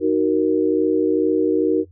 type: chord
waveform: sine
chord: D# minor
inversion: none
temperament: just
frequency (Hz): 311.1 / 373.4 / 466.7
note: D#4 / F#4 / A#4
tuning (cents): 0 / +16 / +2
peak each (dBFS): -19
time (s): 0-1.85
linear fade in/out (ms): 50
effects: noise-tail reverb RT60 0.1 s tail -19 dB re dry + added 89 Hz sine -45 dBFS peak until 1.91 s